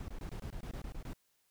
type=noise bursts; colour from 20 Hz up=brown; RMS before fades=-42 dBFS; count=11; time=0-1.133 s; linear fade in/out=2 ms; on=83 ms; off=22 ms; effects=white hiss -75 dBFS RMS until 1.5 s